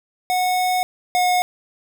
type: tone pair in turn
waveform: square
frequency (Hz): 733 / 724.6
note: F#5 / F#5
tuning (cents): -16 / -36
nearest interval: unison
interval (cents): 20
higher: first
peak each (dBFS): -18 / -16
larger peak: second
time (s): 0.3-0.83 / 1.15-1.42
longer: first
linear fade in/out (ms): 0
effects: none